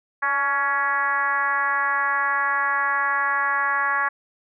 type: tone with frequency modulation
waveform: sine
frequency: 1396.9 Hz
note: F6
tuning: in tune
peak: -19 dBFS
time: 0.22-4.09 s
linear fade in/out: 10 ms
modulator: 275 Hz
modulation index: 1.8
effects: none